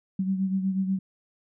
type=beating tone pair; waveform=sine; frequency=190 / 198.2 Hz; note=F#3 / G3; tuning=+46 / +19 cents; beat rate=8.2 Hz; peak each=-24 / -32 dBFS; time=0.19-0.99 s; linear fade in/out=5 ms; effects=none